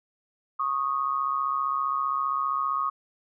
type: tone pair together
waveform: sine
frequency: 1103.8 / 1239 Hz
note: C#6 / D#6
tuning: -8 / -8 cents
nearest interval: major second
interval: 200 cents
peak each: -27 dBFS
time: 0.59-2.9 s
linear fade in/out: 10 ms
effects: none